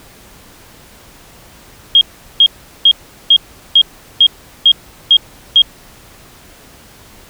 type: tone bursts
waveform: sine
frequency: 3246 Hz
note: G#7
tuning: 40 cents flat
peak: -3 dBFS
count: 9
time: 1.95-5.619 s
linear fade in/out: 2 ms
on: 61 ms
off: 390 ms
effects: pink hiss -41 dBFS RMS until 7.29 s